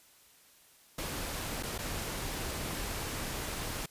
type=noise with dropouts; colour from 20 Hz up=pink; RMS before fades=-37 dBFS; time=0.98-3.86 s; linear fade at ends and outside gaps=5 ms; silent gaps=1.627-1.632 / 1.78-1.787 s; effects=white hiss -61 dBFS RMS until 3.9 s + resampled to 32000 Hz